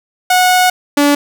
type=tone pair in turn; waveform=sawtooth; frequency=732 / 288.2 Hz; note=F#5 / D4; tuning=-19 / -33 cents; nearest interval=octave + major third; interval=1614 cents; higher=first; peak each=-4 dBFS; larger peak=neither; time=0.3-0.7 / 0.97-1.15 s; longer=first; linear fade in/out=5 ms; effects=none